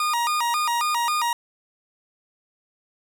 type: tone with vibrato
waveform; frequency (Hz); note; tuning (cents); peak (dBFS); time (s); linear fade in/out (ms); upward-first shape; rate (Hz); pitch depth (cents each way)
40% pulse; 1074; C6; +45; -20; 0-1.33; 2; square; 3.7; 220
effects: none